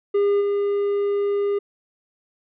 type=tone with level steps; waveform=triangle; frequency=404.8 Hz; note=G#4; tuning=44 cents flat; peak=-14 / -17 dBFS; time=0.14-1.59 s; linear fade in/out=10 ms; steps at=0.4 s; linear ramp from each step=20 ms; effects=resampled to 8000 Hz